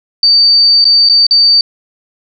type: tone with dropouts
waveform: sine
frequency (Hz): 4605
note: D8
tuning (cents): -35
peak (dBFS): -4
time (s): 0.23-1.61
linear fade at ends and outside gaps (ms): 2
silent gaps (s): 0.843-0.852 / 1.089-1.096 / 1.267-1.309
effects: none